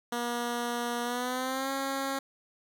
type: tone with pitch glide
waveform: 10% pulse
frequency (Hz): 239.2 to 271.6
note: A#3 to C#4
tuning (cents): +45 to -35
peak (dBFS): -22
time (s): 0.12-2.19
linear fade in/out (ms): 5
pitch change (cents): +220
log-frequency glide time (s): 1.03-1.71
effects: none